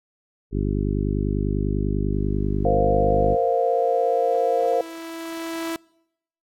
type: harmonic tone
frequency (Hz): 50.1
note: G1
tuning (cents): +38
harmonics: 1 / 2 / 3 / 4 / 5 / 6 / 7 / 8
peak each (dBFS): -24 / -27 / -29 / -30 / -31 / -32 / -32 / -33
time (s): 0.51-3.37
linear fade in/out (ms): 50
type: tone with exponential growth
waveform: sawtooth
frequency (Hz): 329.6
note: E4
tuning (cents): 0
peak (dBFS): -21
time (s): 2.12-5.76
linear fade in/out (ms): 1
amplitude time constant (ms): 790
type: chord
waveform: sine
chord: Bb suspended second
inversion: none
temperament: equal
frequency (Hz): 466.2 / 523.3 / 698.5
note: Bb4 / C5 / F5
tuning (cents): 0 / 0 / 0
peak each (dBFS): -22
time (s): 2.65-4.81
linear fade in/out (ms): 2
effects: noise-tail reverb RT60 0.8 s tail -25 dB re dry + AAC 64 kbps